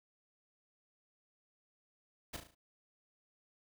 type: noise with echo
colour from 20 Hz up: pink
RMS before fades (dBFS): -42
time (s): 2.33-2.37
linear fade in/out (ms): 10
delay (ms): 36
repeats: 5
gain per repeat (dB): -6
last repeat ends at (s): 2.55
effects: none